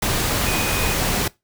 sine tone in noise, 2489 Hz, D#7, in tune, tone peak -28 dBFS, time 0.46-0.94 s, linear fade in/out 5 ms, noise pink, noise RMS -21 dBFS, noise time 0.02-1.28 s, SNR -10 dB, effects noise-tail reverb RT60 0.2 s tail -21 dB re dry

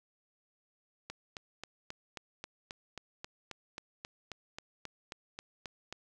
click train, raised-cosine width 0.2 ms, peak -24 dBFS, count 19, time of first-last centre 1.1-5.926 s, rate 3.73 Hz, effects none

